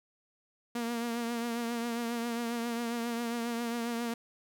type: tone with vibrato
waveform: sawtooth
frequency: 234.7 Hz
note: A#3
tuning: 12 cents sharp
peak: -28 dBFS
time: 0.75-4.14 s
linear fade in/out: 5 ms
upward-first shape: triangle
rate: 7.4 Hz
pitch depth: 46 cents each way
effects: none